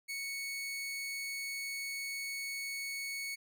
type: tone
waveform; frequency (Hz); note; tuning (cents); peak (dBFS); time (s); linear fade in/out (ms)
sawtooth; 2217; C#7; 0; -34; 0.08-3.36; 20
effects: none

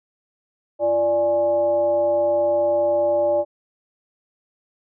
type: tone with frequency modulation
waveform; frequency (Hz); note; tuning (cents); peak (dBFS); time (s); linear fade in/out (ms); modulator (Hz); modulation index
sine; 587.3; D5; 0; -16; 0.79-3.45; 50; 245; 0.53
effects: none

